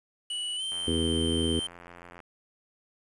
square tone with pitch glide, 2947 to 3122 Hz, F#7 to G7, -8 to -8 cents, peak -31 dBFS, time 0.3-1.67 s, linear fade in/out 5 ms, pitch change +100 cents, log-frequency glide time 0.56-0.63 s
click train, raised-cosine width 0.5 ms, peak -31 dBFS, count 130, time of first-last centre 0.72-2.203 s, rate 87 Hz
harmonic tone, 82 Hz, E2, 9 cents flat, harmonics 1 / 2 / 3 / 4 / 5 / 6, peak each -31 / -36 / -30 / -32 / -33 / -38 dBFS, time 0.87-1.6 s, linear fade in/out 10 ms
effects resampled to 24000 Hz + 9-bit

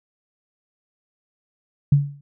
sine tone with exponential decay, 142.5 Hz, C#3, 48 cents sharp, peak -8 dBFS, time 1.92-2.21 s, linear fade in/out 5 ms, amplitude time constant 63 ms, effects none

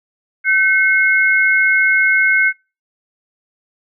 sine tone pair together, 1532 / 2167 Hz, G6 / C#7, -40 / -40 cents, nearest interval tritone, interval 600 cents, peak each -13 dBFS, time 0.44-2.53 s, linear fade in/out 50 ms, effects noise-tail reverb RT60 0.3 s tail -25 dB re dry

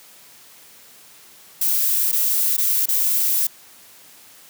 violet noise with dropouts, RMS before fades -19 dBFS, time 1.61-3.47 s, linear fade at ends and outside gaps 5 ms, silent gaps 2.116-2.127 / 2.568-2.58 / 2.858-2.885 s, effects white hiss -47 dBFS RMS until 4.49 s + high-pass 100 Hz 12 dB/octave

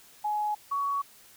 sine tone pair in turn, 841 / 1122.6 Hz, G#5 / C#6, +22 / +22 cents, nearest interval perfect fourth, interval 500 cents, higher second, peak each -26 dBFS, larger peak neither, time 0.24-0.55 / 0.71-1.02 s, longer neither, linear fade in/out 10 ms, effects white hiss -55 dBFS RMS until 1.36 s

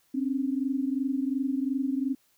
sine tone pair together, 262.6 / 285.4 Hz, C4 / D4, +6 / -49 cents, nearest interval minor second, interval 145 cents, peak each -27 / -30 dBFS, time 0.14-2.15 s, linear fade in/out 10 ms, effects white hiss -67 dBFS RMS until 2.37 s

